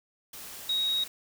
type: tone in noise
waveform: sine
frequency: 3788 Hz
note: A#7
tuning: 27 cents sharp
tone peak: -25 dBFS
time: 0.69-1.04 s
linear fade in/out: 5 ms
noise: white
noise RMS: -43 dBFS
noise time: 0.33-1.08 s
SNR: +15 dB
effects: none